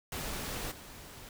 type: noise with level steps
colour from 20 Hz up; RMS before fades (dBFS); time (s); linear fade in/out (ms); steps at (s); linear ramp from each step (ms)
pink; -38 / -49; 0.12-1.29; 2; 0.71; 10
effects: none